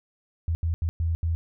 sine tone bursts at uneven times, 82.7 Hz, E2, 6 cents sharp, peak -22 dBFS, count 5, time 0.48-0.55 / 0.63-0.74 / 0.82-0.89 / 1-1.15 / 1.23-1.35 s, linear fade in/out 0 ms, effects none

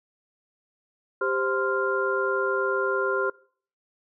sine tone cluster, 393.9 / 523 / 1039 / 1396 Hz, G4 / C5 / C6 / F6, +8 / -1 / -12 / -1 cents, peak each -27 / -29 / -31 / -27 dBFS, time 1.21-3.3 s, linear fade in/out 5 ms, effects noise-tail reverb RT60 0.5 s tail -23 dB re dry

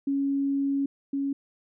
sine tone pair in turn, 277.3 / 277.3 Hz, C#4 / C#4, +1 / +1 cents, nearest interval unison, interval 0 cents, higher neither, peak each -23 / -25 dBFS, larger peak first, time 0.07-0.86 / 1.13-1.33 s, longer first, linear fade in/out 5 ms, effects none

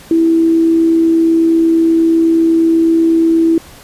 sine tone with amplitude modulation, 328.8 Hz, E4, 4 cents flat, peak -6 dBFS, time 0.11-3.58 s, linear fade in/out 2 ms, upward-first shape sine, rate 68.2 Hz, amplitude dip 25%, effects pink hiss -38 dBFS RMS until 3.83 s + resampled to 32000 Hz

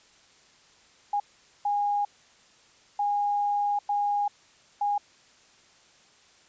sine tone bursts at uneven times, 819 Hz, G#5, 24 cents flat, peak -23 dBFS, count 5, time 1.13-1.2 / 1.65-2.05 / 2.99-3.79 / 3.89-4.28 / 4.81-4.98 s, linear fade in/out 5 ms, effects white hiss -58 dBFS RMS until 6.48 s + resampled to 16000 Hz

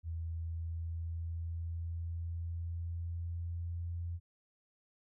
sine tone with pitch glide, 82.41 to 85.61 Hz, E2 to F2, 0 to -34 cents, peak -36 dBFS, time 0.03-4.2 s, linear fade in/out 50 ms, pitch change +66 cents, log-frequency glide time 0.26-3.93 s, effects none

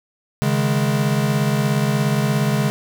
square chord, C# suspended second, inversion none, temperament equal, 138.59 / 155.56 / 207.7 Hz, C#3 / D#3 / G#3, 0 / 0 / 0 cents, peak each -20 / -24 / -22 dBFS, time 0.42-2.7 s, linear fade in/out 0 ms, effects none

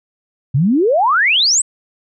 sine exponential sweep, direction up, 123 to 8372 Hz, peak -10 dBFS, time 0.54-1.62 s, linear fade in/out 10 ms, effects none

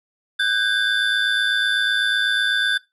triangle tone cluster, 1512 / 1620 / 3527 Hz, F#6 / G#6 / A7, +37 / -43 / +3 cents, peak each -20 dBFS, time 0.39-2.78 s, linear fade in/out 10 ms, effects noise-tail reverb RT60 0.2 s tail -19 dB re dry + resampled to 32000 Hz

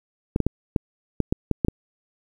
clicks, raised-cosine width 3 ms, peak -7 dBFS, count 9, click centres 0.361 / 0.403 / 0.466 / 0.762 / 1.203 / 1.325 / 1.513 / 1.648 / 1.684 s, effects 8-bit

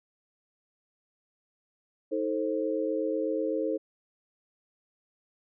sine chord, A diminished, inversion second, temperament just, 316.8 / 440 / 528 Hz, Eb4 / A4 / C5, +31 / 0 / +16 cents, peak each -31 dBFS, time 2.11-3.78 s, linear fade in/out 20 ms, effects none

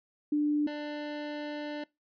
sine / 25% pulse tone pair in turn, 296.4 / 296.4 Hz, D4 / D4, +16 / +16 cents, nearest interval unison, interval 0 cents, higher neither, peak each -24 / -31 dBFS, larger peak first, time 0.32-0.67 / 0.67-1.84 s, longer second, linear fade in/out 5 ms, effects noise-tail reverb RT60 0.2 s tail -22 dB re dry + resampled to 11025 Hz

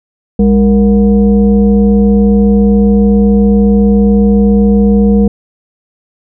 sine tone with frequency modulation, 204.1 Hz, G#3, 30 cents flat, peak -4 dBFS, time 0.39-5.28 s, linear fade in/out 5 ms, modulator 263 Hz, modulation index 0.77, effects none

